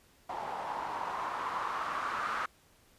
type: noise with low-pass filter sweep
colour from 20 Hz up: blue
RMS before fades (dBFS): -36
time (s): 0.29-2.46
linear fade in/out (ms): 5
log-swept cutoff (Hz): 830 to 1300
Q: 4.2
effects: pink hiss -64 dBFS RMS until 2.98 s + resampled to 32000 Hz